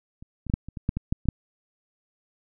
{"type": "clicks", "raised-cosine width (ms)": 5, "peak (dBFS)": [-30, -25, -16, -8, -25, -22, -11, -15, -11, -25, -6], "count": 11, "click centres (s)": [0.225, 0.467, 0.499, 0.539, 0.686, 0.772, 0.891, 0.97, 1.125, 1.256, 1.287], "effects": []}